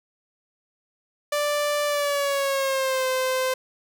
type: tone with pitch glide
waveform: sawtooth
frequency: 587.3 to 517.2 Hz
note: D5 to C5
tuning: 0 to -20 cents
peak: -18 dBFS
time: 1.32-3.54 s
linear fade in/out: 5 ms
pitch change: -220 cents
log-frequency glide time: 1.86-3.07 s
effects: none